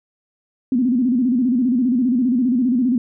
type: tone with vibrato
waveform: sine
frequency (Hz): 248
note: B3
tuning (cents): +7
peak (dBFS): -14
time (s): 0.72-2.98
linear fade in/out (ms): 2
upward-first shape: square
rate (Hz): 15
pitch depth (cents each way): 100
effects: none